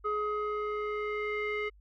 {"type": "tone with low-pass filter sweep", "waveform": "square", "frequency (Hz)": 420.7, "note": "G#4", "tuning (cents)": 22, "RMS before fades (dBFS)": -33, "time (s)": [0.04, 1.7], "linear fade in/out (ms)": 20, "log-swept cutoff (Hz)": [1300, 2300], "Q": 4.4, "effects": ["added 50 Hz sine -55 dBFS peak until 1.8 s"]}